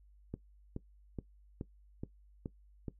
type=click train; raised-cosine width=3 ms; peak=-26 dBFS; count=7; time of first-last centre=0.34-2.882 s; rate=2.36 Hz; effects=noise-tail reverb RT60 0.1 s tail -17 dB re dry + added 50 Hz sine -59 dBFS peak until 2.99 s